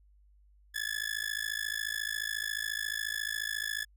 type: tone with amplitude modulation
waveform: sawtooth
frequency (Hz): 1715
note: A6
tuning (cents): -45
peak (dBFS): -25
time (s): 0.74-3.85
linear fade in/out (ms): 20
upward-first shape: sine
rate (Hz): 54.2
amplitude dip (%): 100
effects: added 50 Hz sine -59 dBFS peak until 3.96 s